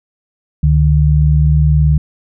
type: tone pair together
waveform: sine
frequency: 70.9 / 150.23 Hz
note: C#2 / D3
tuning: +40 / +40 cents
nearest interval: octave + minor second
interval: 1300 cents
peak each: -10 dBFS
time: 0.63-1.98 s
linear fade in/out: 5 ms
effects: none